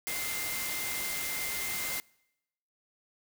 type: tone in noise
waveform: sine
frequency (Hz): 2090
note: C7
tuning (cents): -2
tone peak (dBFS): -38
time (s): 0.07-2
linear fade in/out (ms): 0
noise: white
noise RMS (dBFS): -35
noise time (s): 0.07-2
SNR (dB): -6
effects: noise-tail reverb RT60 0.9 s tail -26 dB re dry